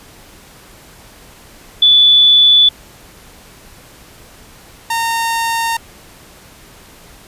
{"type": "tone pair in turn", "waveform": ["sine", "sawtooth"], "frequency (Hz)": [3466, 918], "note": ["A7", "A#5"], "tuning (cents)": [-27, -27], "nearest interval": "octave + major seventh", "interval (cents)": 2300, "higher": "first", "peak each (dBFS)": [-5, -11], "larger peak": "first", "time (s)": [[1.82, 2.69], [4.9, 5.77]], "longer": "neither", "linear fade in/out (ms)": 5, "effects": ["pink hiss -41 dBFS RMS until 7.27 s", "resampled to 32000 Hz"]}